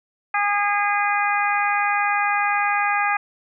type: harmonic tone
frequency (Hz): 409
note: G#4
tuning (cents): -26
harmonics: 2 / 3 / 4 / 5 / 6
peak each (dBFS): -22 / -24 / -25 / -26 / -27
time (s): 0.34-3.17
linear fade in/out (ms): 5
effects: none

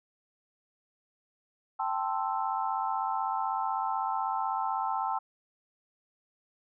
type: chord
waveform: sine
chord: A minor seventh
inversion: third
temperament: equal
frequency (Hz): 784 / 880 / 1046.5 / 1318.5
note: G5 / A5 / C6 / E6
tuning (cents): 0 / 0 / 0 / 0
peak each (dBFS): -33 / -32 / -35 / -36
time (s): 1.79-5.19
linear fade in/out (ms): 10
effects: none

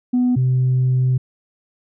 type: tone pair in turn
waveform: sine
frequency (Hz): 248.1 / 128.2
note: B3 / C3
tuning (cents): +8 / -35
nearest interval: major seventh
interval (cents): 1143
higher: first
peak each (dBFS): -12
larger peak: neither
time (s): 0.13-0.36 / 0.36-1.18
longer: second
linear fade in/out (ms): 10
effects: tanh soft clip ceiling -11 dBFS

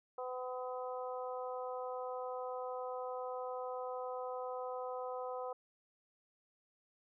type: harmonic tone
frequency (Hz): 252.8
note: B3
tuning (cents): +41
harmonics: 2 / 3 / 4 / 5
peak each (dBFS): -41 / -45 / -47 / -49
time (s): 0.18-5.53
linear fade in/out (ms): 5
effects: none

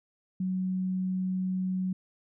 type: tone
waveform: sine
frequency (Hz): 185.9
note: F#3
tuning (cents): +8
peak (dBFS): -27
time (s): 0.4-1.93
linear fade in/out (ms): 5
effects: none

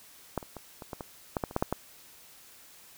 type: clicks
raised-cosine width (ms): 1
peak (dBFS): -15 / -29 / -26 / -27 / -22 / -23 / -14 / -15 / -28 / -12 / -11 / -14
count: 12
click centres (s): 0.377 / 0.428 / 0.567 / 0.822 / 0.932 / 1.008 / 1.368 / 1.438 / 1.511 / 1.564 / 1.625 / 1.726
effects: white hiss -54 dBFS RMS until 2.97 s

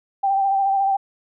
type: tone with vibrato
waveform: sine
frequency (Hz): 784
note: G5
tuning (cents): 0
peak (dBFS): -16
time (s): 0.23-0.97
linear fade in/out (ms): 10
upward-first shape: sine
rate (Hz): 14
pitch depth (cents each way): 28
effects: none

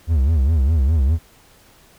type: tone with vibrato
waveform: triangle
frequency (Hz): 73.42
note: D2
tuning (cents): 0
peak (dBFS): -11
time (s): 0.07-1.19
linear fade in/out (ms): 50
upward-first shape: sine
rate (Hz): 4.9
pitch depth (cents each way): 220
effects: pink hiss -51 dBFS RMS until 1.98 s

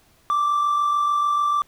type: tone with amplitude modulation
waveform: triangle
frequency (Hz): 1172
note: D6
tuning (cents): -4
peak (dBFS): -13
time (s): 0.3-1.62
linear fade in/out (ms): 0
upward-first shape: sine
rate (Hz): 46.8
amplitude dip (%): 45
effects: tanh soft clip ceiling -12 dBFS + pink hiss -58 dBFS RMS until 1.67 s

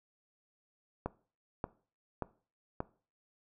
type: click train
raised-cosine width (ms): 1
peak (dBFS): -20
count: 4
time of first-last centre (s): 1.06-2.804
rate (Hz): 1.72
effects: noise-tail reverb RT60 0.4 s tail -19 dB re dry

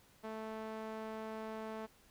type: tone with band-pass filter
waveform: sawtooth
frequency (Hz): 219.5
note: A3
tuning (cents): -4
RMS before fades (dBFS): -44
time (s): 0.23-1.87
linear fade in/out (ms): 20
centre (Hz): 730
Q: 0.79
effects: pink hiss -66 dBFS RMS until 2.1 s

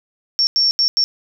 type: tone bursts at uneven times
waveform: sine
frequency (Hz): 5470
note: F8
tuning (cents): -37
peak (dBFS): -12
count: 4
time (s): 0.39-0.47 / 0.56-0.71 / 0.79-0.88 / 0.97-1.04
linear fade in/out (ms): 0
effects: 9-bit

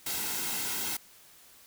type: noise with comb filter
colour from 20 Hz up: white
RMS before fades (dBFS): -33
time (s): 0.06-0.97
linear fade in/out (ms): 5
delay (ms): 1.7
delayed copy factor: -0.6
effects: white hiss -56 dBFS RMS until 1.66 s

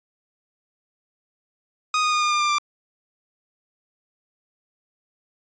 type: tone with pitch steps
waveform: sawtooth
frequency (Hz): 1245 / 1234.3 / 1223.6 / 1213.1 / 1202.6 / 1192.2 / 1181.9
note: D#6 / D#6 / D#6 / D#6 / D6 / D6 / D6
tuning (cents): +1 / -14 / -29 / -44 / +41 / +26 / +11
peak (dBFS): -15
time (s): 1.94-2.584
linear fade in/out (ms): 2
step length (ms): 92
effects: resampled to 16000 Hz

